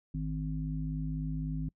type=harmonic tone; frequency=51.91 Hz; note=G#1; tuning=in tune; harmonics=1 / 3 / 5; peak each=-37 / -34 / -39 dBFS; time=0.14-1.69 s; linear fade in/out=5 ms; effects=noise-tail reverb RT60 0.1 s tail -26 dB re dry